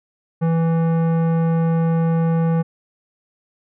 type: tone with tanh clipping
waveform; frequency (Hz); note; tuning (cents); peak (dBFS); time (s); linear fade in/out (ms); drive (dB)
sine; 164.81; E3; 0; -17; 0.41-2.63; 20; 15
effects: none